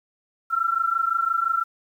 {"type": "tone pair together", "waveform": "sine", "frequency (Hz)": [1339.2, 1365], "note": ["E6", "F6"], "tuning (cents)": [27, -40], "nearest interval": "unison", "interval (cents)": 33, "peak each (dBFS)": -23, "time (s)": [0.5, 1.64], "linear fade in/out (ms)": 20, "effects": ["9-bit"]}